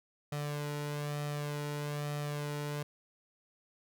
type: tone with flanger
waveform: sawtooth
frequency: 146.83 Hz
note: D3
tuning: in tune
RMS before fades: -37 dBFS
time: 0.32-2.83 s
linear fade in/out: 5 ms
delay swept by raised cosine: 1.6 to 2.12 ms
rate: 1.1 Hz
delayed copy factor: +0.6
effects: none